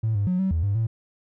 triangle tone with pitch steps, 111 / 101.5 / 181.9 / 190.4 / 81.2 / 100.4 / 112.8 Hz, A2 / G#2 / F#3 / F#3 / E2 / G2 / A2, +16 / -39 / -29 / +50 / -26 / +42 / +44 cents, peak -17 dBFS, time 0.03-0.87 s, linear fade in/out 10 ms, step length 120 ms, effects tanh soft clip ceiling -17 dBFS

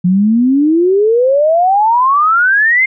sine exponential sweep, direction up, 174.61 to 2137 Hz, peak -7 dBFS, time 0.04-2.86 s, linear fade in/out 10 ms, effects none

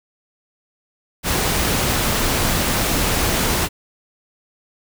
pink noise, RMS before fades -19 dBFS, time 1.23-3.69 s, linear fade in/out 50 ms, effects none

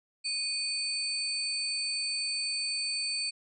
sine tone cluster, 2464 / 4528 / 8140 Hz, D#7 / C#8 / C9, -17 / +36 / -49 cents, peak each -37 / -31 / -38 dBFS, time 0.24-3.31 s, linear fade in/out 20 ms, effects none

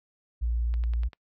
sine tone, 58.27 Hz, A#1, in tune, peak -24 dBFS, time 0.41-1.09 s, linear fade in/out 20 ms
click train, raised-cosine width 0.3 ms, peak -30 dBFS, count 5, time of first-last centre 0.74-1.132 s, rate 10.2 Hz
effects noise-tail reverb RT60 0.1 s tail -25 dB re dry

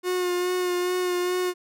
45% pulse tone with vibrato, 360.2 Hz, F#4, 46 cents flat, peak -23 dBFS, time 0.03-1.54 s, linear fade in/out 50 ms, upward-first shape sine, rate 2.4 Hz, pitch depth 21 cents each way, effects none

